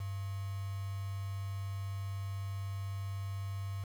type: tone with quantisation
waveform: sine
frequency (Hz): 98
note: G2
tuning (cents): 0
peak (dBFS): -36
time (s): 0-3.84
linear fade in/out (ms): 5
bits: 8
effects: none